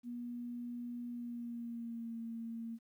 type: tone with pitch glide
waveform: sine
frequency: 240.9 to 229.1 Hz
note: B3 to A#3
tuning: -43 to -30 cents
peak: -40 dBFS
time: 0.03-2.79 s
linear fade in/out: 50 ms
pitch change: -87 cents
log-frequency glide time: 1.09-2.18 s
effects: 12-bit